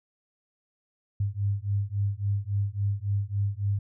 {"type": "beating tone pair", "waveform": "sine", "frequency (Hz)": [99, 102.6], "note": ["G2", "G#2"], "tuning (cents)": [18, -21], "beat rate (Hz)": 3.6, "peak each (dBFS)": -28, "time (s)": [1.2, 3.79], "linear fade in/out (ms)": 5, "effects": []}